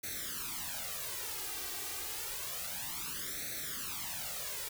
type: noise with flanger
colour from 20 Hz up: white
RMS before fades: -40 dBFS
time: 0.03-4.69 s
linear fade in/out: 10 ms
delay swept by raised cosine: 0.49 to 2.59 ms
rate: 0.29 Hz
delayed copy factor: +0.95
effects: none